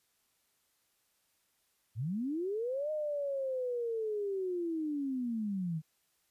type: linear two-way sweep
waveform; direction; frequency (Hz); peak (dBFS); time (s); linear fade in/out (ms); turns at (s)
sine; up then down; 96.1 to 619 to 151.4; -32; 1.95-5.82; 50; 2.91
effects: white hiss -75 dBFS RMS until 6.3 s + resampled to 32000 Hz